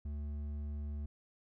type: tone with hard clipping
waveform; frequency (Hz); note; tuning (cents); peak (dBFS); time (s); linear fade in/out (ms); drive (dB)
triangle; 73.42; D2; 0; -39; 0.05-1.06; 5; 10
effects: none